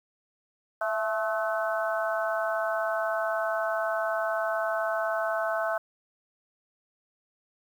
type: harmonic tone with a mistuned harmonic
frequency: 216 Hz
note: A3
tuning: 32 cents flat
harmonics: 3 / 4 / 5 / 6 / 7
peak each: -28 / -36 / -36 / -34 / -33 dBFS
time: 0.81-5.78 s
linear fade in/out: 5 ms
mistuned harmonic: 3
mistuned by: +41 cents
effects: 9-bit